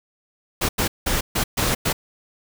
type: noise bursts at uneven times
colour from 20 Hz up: pink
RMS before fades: -21 dBFS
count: 6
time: 0.61-0.69 / 0.78-0.88 / 1.06-1.21 / 1.35-1.44 / 1.57-1.75 / 1.85-1.93 s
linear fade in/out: 10 ms
effects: none